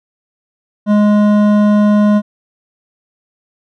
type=tone with hard clipping; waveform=triangle; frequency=208.3 Hz; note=G#3; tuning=5 cents sharp; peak=-9 dBFS; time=0.86-2.22 s; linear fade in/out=50 ms; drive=15 dB; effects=none